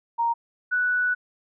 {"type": "tone pair in turn", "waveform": "sine", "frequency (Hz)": [932.3, 1479.9], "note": ["A#5", "F#6"], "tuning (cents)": [0, 0], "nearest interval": "minor sixth", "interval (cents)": 800, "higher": "second", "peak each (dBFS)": [-20, -20], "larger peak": "neither", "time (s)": [[0.18, 0.34], [0.71, 1.15]], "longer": "second", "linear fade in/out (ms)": 20, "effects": []}